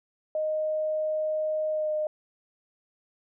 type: tone with pitch glide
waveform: sine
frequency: 620 to 612.5 Hz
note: D#5 to D#5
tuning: -6 to -27 cents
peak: -25 dBFS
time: 0.35-2.07 s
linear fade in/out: 2 ms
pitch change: -21 cents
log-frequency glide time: 1.71-1.92 s
effects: none